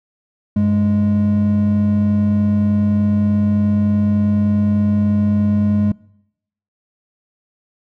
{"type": "tone pair together", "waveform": "triangle", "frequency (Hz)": [98.02, 207.7], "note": ["G2", "G#3"], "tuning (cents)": [0, 0], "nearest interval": "octave + minor second", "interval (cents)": 1300, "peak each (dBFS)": [-16, -11], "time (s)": [0.56, 5.92], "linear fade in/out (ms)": 5, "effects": ["noise-tail reverb RT60 0.8 s tail -24 dB re dry", "tanh soft clip ceiling -3 dBFS"]}